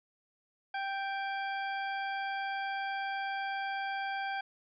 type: harmonic tone with a mistuned harmonic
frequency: 784 Hz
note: G5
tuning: in tune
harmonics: 1 / 2 / 3 / 4 / 6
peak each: -35 / -38 / -44 / -48 / -53 dBFS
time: 0.74-4.41 s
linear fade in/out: 5 ms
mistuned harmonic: 4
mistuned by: +69 cents
effects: none